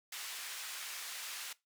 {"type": "band-pass noise", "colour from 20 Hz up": "pink", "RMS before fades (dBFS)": -44, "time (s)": [0.12, 1.53], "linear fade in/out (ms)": 5, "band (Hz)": [1700, 15000], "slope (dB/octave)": 12, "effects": ["noise-tail reverb RT60 0.2 s tail -20 dB re dry"]}